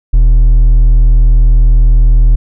sine tone with hard clipping, 40 Hz, D#1, 49 cents sharp, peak -4 dBFS, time 0.13-2.36 s, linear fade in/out 10 ms, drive 4 dB, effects none

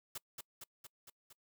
white noise with echo, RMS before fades -43 dBFS, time 0.15-0.18 s, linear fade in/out 5 ms, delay 230 ms, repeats 5, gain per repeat -3 dB, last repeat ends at 1.33 s, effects noise-tail reverb RT60 0.1 s tail -26 dB re dry

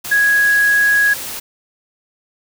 sine tone in noise, 1661.2 Hz, G#6, in tune, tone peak -10 dBFS, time 0.11-1.14 s, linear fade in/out 10 ms, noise white, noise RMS -27 dBFS, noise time 0.04-1.4 s, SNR +14 dB, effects none

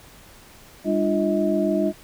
sine tone cluster, 200.9 / 298.6 / 345.5 / 636 Hz, G3 / D4 / F4 / D#5, +43 / +29 / -19 / +38 cents, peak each -24 dBFS, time 0.84-1.93 s, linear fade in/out 50 ms, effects pink hiss -48 dBFS RMS until 2.03 s

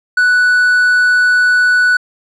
triangle tone, 1482 Hz, F#6, 2 cents sharp, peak -6 dBFS, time 0.17-1.97 s, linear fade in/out 5 ms, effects resampled to 24000 Hz

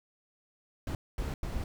brown noise bursts at uneven times, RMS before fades -34 dBFS, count 3, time 0.87-0.95 / 1.18-1.34 / 1.43-1.64 s, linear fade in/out 2 ms, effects none

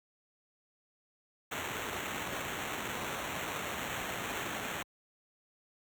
white noise with sample-and-hold, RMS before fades -38 dBFS, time 1.51-4.83 s, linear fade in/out 10 ms, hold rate 4900 Hz, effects high-pass 60 Hz 12 dB/octave

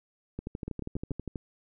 two click trains, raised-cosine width 3 ms, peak -22 / -22 dBFS, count 13 / 4, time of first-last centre 0.39-1.358 / 0.68-1.109 s, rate 12.4 / 7 Hz, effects none

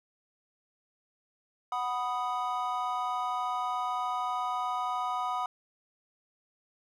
triangle chord, B major, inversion second, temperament equal, 740 / 987.8 / 1244.5 Hz, F#5 / B5 / D#6, 0 / 0 / 0 cents, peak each -32 dBFS, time 1.72-5.46 s, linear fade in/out 2 ms, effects none

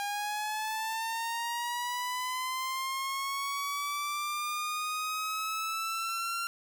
sawtooth linear sweep, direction up, 809 to 1379 Hz, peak -28 dBFS, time 0-6.47 s, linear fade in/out 0 ms, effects none

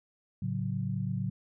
sine chord, F# minor, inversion first, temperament equal with one note detuned, 110 / 138.99 / 185 Hz, A2 / C#3 / F#3, 0 / +5 / 0 cents, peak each -34 dBFS, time 0.42-1.3 s, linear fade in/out 5 ms, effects none

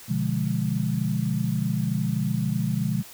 sine chord, B diminished seventh, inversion none, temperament equal, 123.47 / 146.83 / 174.61 / 207.7 Hz, B2 / D3 / F3 / Ab3, 0 / 0 / 0 / 0 cents, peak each -28 dBFS, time 0.08-3.03 s, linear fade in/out 20 ms, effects white hiss -45 dBFS RMS until 3.13 s

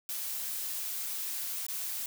blue noise with dropouts, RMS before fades -36 dBFS, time 0.09-2.06 s, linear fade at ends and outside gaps 1 ms, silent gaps 1.666-1.684 s, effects none

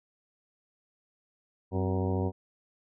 harmonic tone with a mistuned harmonic, 94 Hz, F#2, 28 cents sharp, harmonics 1 / 2 / 3 / 4 / 5 / 6 / 7 / 8 / 9 / 10, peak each -29 / -34 / -35 / -35 / -37 / -41 / -45 / -42 / -48 / -43 dBFS, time 1.71-2.32 s, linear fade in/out 50 ms, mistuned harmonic 3, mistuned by -90 cents, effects none

